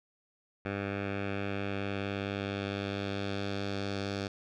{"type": "tone with low-pass filter sweep", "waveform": "10% pulse", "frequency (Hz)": 99.5, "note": "G2", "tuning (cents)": 26, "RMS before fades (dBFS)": -35, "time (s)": [0.65, 4.28], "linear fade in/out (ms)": 5, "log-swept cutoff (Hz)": [2200, 4800], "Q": 1.9, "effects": []}